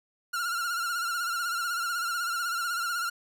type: tone with vibrato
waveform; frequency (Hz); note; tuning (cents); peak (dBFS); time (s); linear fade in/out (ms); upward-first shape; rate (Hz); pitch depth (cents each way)
45% pulse; 1395; F6; -2; -28; 0.33-3.1; 10; sine; 16; 64
effects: none